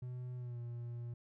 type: tone with pitch glide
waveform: triangle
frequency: 124.9 to 119.19 Hz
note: B2 to A#2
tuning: +20 to +39 cents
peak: -39 dBFS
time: 0.02-1.14 s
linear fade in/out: 5 ms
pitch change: -81 cents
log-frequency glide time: 0.36-0.59 s
effects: none